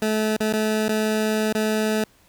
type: tone with dropouts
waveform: 20% pulse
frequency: 216.3 Hz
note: A3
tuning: 29 cents flat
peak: -15 dBFS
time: 0.02-2.04 s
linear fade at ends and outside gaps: 2 ms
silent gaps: 0.366-0.404 / 0.526-0.535 / 0.882-0.891 / 1.527-1.55 s
effects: pink hiss -57 dBFS RMS until 2.28 s